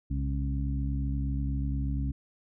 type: harmonic tone with a mistuned harmonic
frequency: 68.4 Hz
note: C#2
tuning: 23 cents flat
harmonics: 1 / 2 / 3 / 4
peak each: -29 / -33 / -40 / -37 dBFS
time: 0.1-2.12 s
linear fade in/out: 10 ms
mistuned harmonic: 1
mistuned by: -100 cents
effects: none